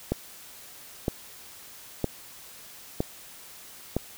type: click train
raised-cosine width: 2 ms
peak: -11 dBFS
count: 5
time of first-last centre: 0.12-3.966 s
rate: 1.04 Hz
effects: white hiss -47 dBFS RMS until 4.17 s